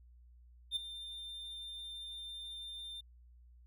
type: tone with ADSR envelope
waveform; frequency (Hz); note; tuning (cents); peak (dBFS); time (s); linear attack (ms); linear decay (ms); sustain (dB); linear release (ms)
triangle; 3597; A7; +37; -29; 0.71-3.01; 51; 13; -13; 10
effects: added 60 Hz sine -57 dBFS peak until 3.66 s